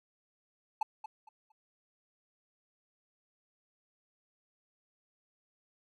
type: tone with echo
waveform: triangle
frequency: 866 Hz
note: A5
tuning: 28 cents flat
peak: -25 dBFS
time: 0.81-0.83 s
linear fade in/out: 5 ms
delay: 230 ms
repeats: 3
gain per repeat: -12 dB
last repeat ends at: 1.52 s
effects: none